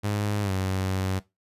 sawtooth tone with pitch glide, 103.3 to 94.73 Hz, G#2 to F#2, -9 to +41 cents, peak -21 dBFS, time 0.03-1.2 s, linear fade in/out 20 ms, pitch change -150 cents, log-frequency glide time 0.42-0.52 s, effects noise-tail reverb RT60 0.2 s tail -18 dB re dry + resampled to 32000 Hz

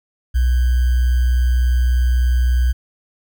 sine tone with sample-and-hold, 61.74 Hz, B1, in tune, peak -12 dBFS, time 0.34-2.73 s, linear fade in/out 20 ms, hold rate 1575 Hz, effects none

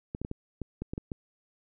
clicks, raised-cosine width 3 ms, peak -21 dBFS, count 9, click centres 0.149 / 0.216 / 0.249 / 0.314 / 0.617 / 0.82 / 0.935 / 0.979 / 1.118 s, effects none

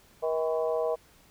harmonic tone with a mistuned harmonic, 159.5 Hz, D#3, 43 cents sharp, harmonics 3 / 4 / 5 / 6 / 7, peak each -28 / -29 / -39 / -39 / -44 dBFS, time 0.22-0.96 s, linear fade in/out 20 ms, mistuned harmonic 6, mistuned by +90 cents, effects pink hiss -59 dBFS RMS until 1.3 s

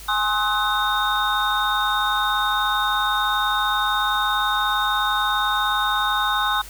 sine tone cluster, 833 / 1061 / 1269 / 1500 / 3689 Hz, G#5 / C6 / D#6 / F#6 / A#7, +5 / +24 / +34 / +23 / -19 cents, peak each -25 dBFS, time 0.08-6.62 s, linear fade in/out 10 ms, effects added 50 Hz sine -40 dBFS peak until 6.69 s + white hiss -41 dBFS RMS until 6.69 s

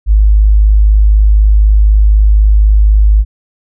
sine tone, 52 Hz, G#1, 3 cents sharp, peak -3 dBFS, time 0.06-3.25 s, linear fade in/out 50 ms, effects none

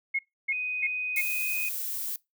sine tone bursts, 2165 Hz, C#7, 41 cents flat, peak -24 dBFS, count 4, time 0.14-1.214 s, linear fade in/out 10 ms, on 51 ms, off 290 ms
sine tone, 2498 Hz, D#7, 6 cents sharp, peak -29 dBFS, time 0.52-1.69 s, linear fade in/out 5 ms
violet noise, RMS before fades -33 dBFS, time 1.16-2.16 s, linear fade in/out 2 ms
effects noise-tail reverb RT60 0.2 s tail -23 dB re dry

